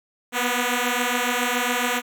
5% pulse beating tone pair, 242.1 / 249.3 Hz, B3 / B3, -34 / +16 cents, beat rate 7.2 Hz, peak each -12 / -13 dBFS, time 0.32-2.02 s, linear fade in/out 50 ms, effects none

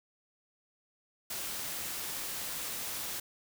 white noise, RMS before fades -38 dBFS, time 1.3-3.2 s, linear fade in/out 5 ms, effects none

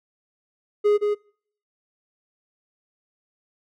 triangle tone with echo, 415.3 Hz, G#4, in tune, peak -13 dBFS, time 0.84-0.98 s, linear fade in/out 20 ms, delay 170 ms, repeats 1, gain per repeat -4 dB, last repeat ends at 1.15 s, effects noise-tail reverb RT60 0.6 s tail -26 dB re dry

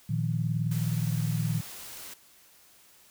sine chord, Bb suspended fourth, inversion none, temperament equal with one note detuned, 115.94 / 155.56 / 174.61 Hz, Bb2 / Eb3 / F3, -9 / 0 / 0 cents, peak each -29 / -29 / -34 dBFS, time 0.09-1.61 s, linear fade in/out 10 ms
white noise, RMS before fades -43 dBFS, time 0.71-2.14 s, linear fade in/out 5 ms
effects white hiss -58 dBFS RMS until 3.1 s

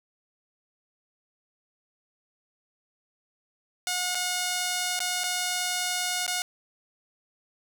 5% pulse tone with dropouts, 723 Hz, F#5, 40 cents flat, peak -15 dBFS, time 3.87-6.42 s, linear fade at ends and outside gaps 1 ms, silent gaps 4.148-4.152 / 4.992-5.003 / 5.236-5.24 / 6.265-6.278 s, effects none

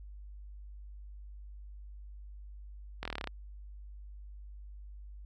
slowing click train, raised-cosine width 0.3 ms, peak -20 dBFS, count 10, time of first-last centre 3.03-3.273 s, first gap 23 ms, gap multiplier 1.04, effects added 50 Hz sine -45 dBFS peak until 5.25 s

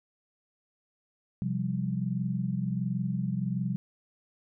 sine chord, C suspended fourth, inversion none, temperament equal with one note detuned, 129.53 / 174.61 / 196 Hz, C3 / F3 / G3, -17 / 0 / 0 cents, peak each -32 dBFS, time 1.42-3.76 s, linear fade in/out 0 ms, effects none

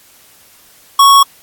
square tone, 1108.7 Hz, C#6, in tune, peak -4 dBFS, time 0.99-1.23 s, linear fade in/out 5 ms, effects white hiss -45 dBFS RMS until 1.42 s + AAC 64 kbps

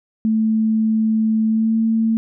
sine tone with pitch glide, 220 to 224.1 Hz, A3 to A3, 0 to +32 cents, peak -14 dBFS, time 0.25-2.17 s, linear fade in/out 0 ms, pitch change +32 cents, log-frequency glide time 1.47-1.77 s, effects none

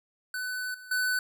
square tone with level steps, 1502 Hz, F#6, 26 cents sharp, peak -32 / -45 / -26 dBFS, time 0.34-1.19 s, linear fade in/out 2 ms, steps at 0.74 / 0.91 s, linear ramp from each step 5 ms, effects none

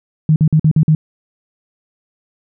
sine tone bursts, 155.56 Hz, D#3, in tune, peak -7 dBFS, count 6, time 0.29-0.95 s, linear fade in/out 2 ms, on 70 ms, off 48 ms, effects none

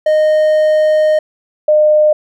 triangle / sine tone pair in turn, 617 / 607.8 Hz, D#5 / D#5, -15 / -41 cents, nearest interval unison, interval 26 cents, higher first, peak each -6 dBFS, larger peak neither, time 0.06-1.19 / 1.68-2.13 s, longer first, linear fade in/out 5 ms, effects none

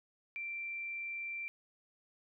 sine tone, 2353 Hz, D7, 3 cents sharp, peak -38 dBFS, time 0.36-1.48 s, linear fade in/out 0 ms, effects none

